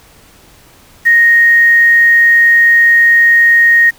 sine tone with quantisation, 1864.7 Hz, A#6, in tune, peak -4 dBFS, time 1.05-3.91 s, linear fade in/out 20 ms, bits 5, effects pink hiss -43 dBFS RMS until 3.98 s

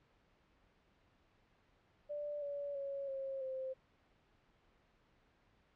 sine tone with pitch steps, 587.3 / 570.9 / 555 / 539.5 / 524.4 Hz, D5 / D5 / C#5 / C#5 / C5, 0 / -49 / +2 / -47 / +4 cents, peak -39 dBFS, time 2.09-3.74 s, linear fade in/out 20 ms, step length 330 ms, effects pink hiss -72 dBFS RMS until 5.75 s + low-pass 3000 Hz 12 dB/octave

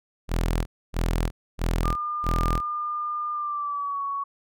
sawtooth tone bursts, 41.7 Hz, E1, 21 cents sharp, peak -18 dBFS, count 4, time 0.28-2.61 s, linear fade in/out 50 ms, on 380 ms, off 270 ms
sine tone with pitch glide, 1205 to 1117.8 Hz, D6 to C#6, +44 to +14 cents, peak -26 dBFS, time 1.84-4.24 s, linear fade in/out 10 ms, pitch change -130 cents, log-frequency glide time 3.33-4.02 s
effects none

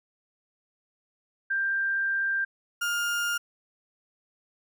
sine / 35% pulse tone pair in turn, 1584 / 1411.2 Hz, G6 / F6, +18 / +18 cents, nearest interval major second, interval 200 cents, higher first, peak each -24 dBFS, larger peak neither, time 1.5-2.45 / 2.81-3.38 s, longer first, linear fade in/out 10 ms, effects none

